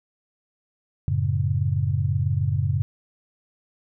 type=chord; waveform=sine; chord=F# minor; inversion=none; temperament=just; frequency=92.5 / 111 / 138.75 Hz; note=F#2 / A2 / C#3; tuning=0 / +16 / +2 cents; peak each=-24 / -25 / -24 dBFS; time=1.08-2.82 s; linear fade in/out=0 ms; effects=none